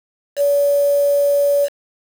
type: tone with quantisation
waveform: sine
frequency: 571 Hz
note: D5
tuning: 49 cents flat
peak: -12 dBFS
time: 0.36-1.69 s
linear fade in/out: 50 ms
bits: 5
effects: none